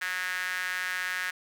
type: tone with high-pass filter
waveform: sawtooth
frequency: 183 Hz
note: F#3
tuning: 19 cents flat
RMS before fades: -32 dBFS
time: 0.01-1.31 s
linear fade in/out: 10 ms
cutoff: 1700 Hz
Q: 4.9
effects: none